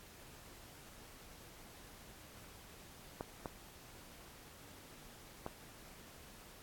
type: clicks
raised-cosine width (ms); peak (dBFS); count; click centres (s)
1; -26; 3; 3.209 / 3.458 / 5.464
effects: pink hiss -57 dBFS RMS until 6.62 s + AAC 64 kbps